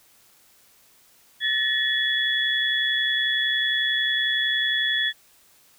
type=tone cluster; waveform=sine; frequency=1747 / 1878 / 3386 Hz; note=A6 / A#6 / G#7; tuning=-13 / +12 / +33 cents; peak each=-25 / -28 / -23 dBFS; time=1.4-5.13 s; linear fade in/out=50 ms; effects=white hiss -57 dBFS RMS until 5.78 s